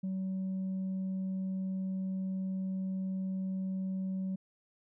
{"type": "tone", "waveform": "sine", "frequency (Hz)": 189.3, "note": "F#3", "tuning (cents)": 40, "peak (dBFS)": -30, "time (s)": [0.03, 4.36], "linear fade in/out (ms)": 10, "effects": ["tanh soft clip ceiling -31 dBFS"]}